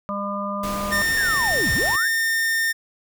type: harmonic tone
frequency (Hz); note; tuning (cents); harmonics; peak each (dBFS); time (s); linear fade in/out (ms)
201.3; G3; +46; 1 / 3 / 5 / 6; -29 / -30 / -33 / -28; 0.09-1.02; 0
type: noise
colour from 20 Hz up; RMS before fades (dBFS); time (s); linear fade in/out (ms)
pink; -32; 0.63-1.96; 5
type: tone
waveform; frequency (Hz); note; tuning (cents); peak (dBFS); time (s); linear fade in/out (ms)
45% pulse; 1816; A#6; -46; -19; 0.91-2.73; 20
type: linear two-way sweep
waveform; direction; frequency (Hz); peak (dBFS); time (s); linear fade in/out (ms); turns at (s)
sine; down then up; 1774 to 38.89 to 1774; -24; 1.16-2.09; 20; 1.73
effects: none